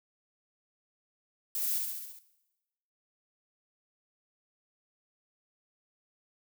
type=noise with echo; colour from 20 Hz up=violet; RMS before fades=-33 dBFS; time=1.55-1.78 s; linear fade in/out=0 ms; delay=68 ms; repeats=6; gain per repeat=-3 dB; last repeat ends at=2.188 s; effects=noise-tail reverb RT60 1.0 s tail -17 dB re dry